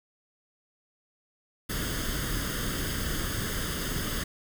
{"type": "noise with comb filter", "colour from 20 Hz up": "pink", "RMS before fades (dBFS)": -31, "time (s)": [1.69, 4.24], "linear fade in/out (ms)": 10, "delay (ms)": 0.61, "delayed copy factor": 0.7, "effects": []}